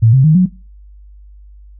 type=tone with pitch steps; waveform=sine; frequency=112.7 / 132.48 / 155.74 / 183.08 Hz; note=A2 / C3 / D#3 / F#3; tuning=+42 / +22 / +2 / -18 cents; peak=-5 dBFS; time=0.02-0.46 s; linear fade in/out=10 ms; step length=110 ms; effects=noise-tail reverb RT60 0.3 s tail -20 dB re dry + added 50 Hz sine -36 dBFS peak until 1.79 s